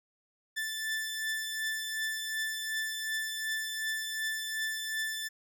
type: beating tone pair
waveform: sawtooth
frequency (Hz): 1760 / 1762.7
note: A6 / A6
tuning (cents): 0 / +3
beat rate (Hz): 2.7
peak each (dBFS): -30 / -36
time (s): 0.56-5.29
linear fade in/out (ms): 20
effects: none